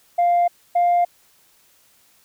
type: tone pair in turn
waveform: sine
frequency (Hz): 698.5 / 701.1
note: F5 / F5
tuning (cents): 0 / +7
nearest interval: unison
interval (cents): 7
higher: second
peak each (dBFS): -12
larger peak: neither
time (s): 0.18-0.48 / 0.75-1.05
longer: neither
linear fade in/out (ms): 10
effects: tanh soft clip ceiling -12 dBFS + white hiss -57 dBFS RMS until 2.24 s